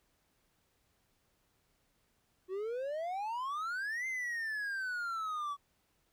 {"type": "exponential two-way sweep", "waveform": "triangle", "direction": "up then down", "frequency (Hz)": [362.9, 2099, 1128], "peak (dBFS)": -33, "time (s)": [2.48, 5.57], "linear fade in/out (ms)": 50, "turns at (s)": 4.07, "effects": ["pink hiss -75 dBFS RMS until 6.12 s"]}